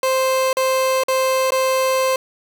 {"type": "tone with dropouts", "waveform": "30% pulse", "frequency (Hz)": 523.3, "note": "C5", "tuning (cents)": 0, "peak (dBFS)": -13, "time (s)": [0.03, 2.16], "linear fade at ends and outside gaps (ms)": 2, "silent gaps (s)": [[0.53, 0.569], [1.036, 1.083], [1.506, 1.52]], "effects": []}